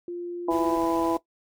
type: tone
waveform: sine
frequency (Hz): 349.2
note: F4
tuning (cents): 0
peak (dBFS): -30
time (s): 0.08-0.77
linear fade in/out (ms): 2
type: harmonic tone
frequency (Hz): 166.1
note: E3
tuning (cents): +13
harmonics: 2 / 3 / 4 / 5 / 6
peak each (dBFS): -24 / -31 / -29 / -32 / -30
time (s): 0.48-1.17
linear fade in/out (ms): 5
type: noise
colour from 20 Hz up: pink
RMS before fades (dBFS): -43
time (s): 0.5-1.18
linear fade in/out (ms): 20
effects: noise-tail reverb RT60 0.1 s tail -17 dB re dry